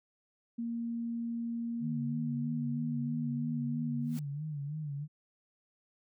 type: tone with pitch glide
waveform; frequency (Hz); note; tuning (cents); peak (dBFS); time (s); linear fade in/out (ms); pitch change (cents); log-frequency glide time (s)
sine; 233.1 to 237.9; A#3 to A#3; 0 to +35; -33; 0.58-4.18; 10; +35; 1.62-2.58
type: tone with vibrato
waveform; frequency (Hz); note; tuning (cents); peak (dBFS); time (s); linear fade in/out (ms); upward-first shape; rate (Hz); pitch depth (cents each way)
sine; 147.9; D3; +13; -35; 1.8-5.08; 50; sine; 3.1; 90
type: noise with exponential growth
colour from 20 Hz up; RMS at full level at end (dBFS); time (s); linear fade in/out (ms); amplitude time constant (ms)
white; -47; 4.01-4.19; 0; 39
effects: none